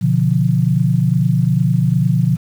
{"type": "chord", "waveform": "sine", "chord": "B diminished", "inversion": "none", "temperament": "equal with one note detuned", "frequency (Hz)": [123.47, 145.9, 174.61], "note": ["B2", "D3", "F3"], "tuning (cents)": [0, -11, 0], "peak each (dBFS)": -16, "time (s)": [0.01, 2.37], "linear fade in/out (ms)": 20, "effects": ["7-bit"]}